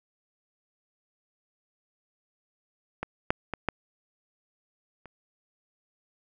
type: clicks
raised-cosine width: 0.5 ms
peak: -16 / -7 / -16 / -10 / -30 dBFS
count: 5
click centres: 3.03 / 3.305 / 3.537 / 3.687 / 5.057 s
effects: none